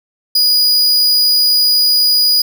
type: tone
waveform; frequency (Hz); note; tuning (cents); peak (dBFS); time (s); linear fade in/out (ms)
45% pulse; 4914; D#8; -22; -8; 0.35-2.42; 5
effects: none